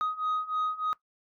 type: beating tone pair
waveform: sine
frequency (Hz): 1251 / 1254.3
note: D#6 / D#6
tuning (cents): +9 / +14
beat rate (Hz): 3.3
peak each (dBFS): -30 / -28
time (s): 0.01-0.93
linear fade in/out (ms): 0
effects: noise-tail reverb RT60 0.1 s tail -20 dB re dry + tanh soft clip ceiling -24 dBFS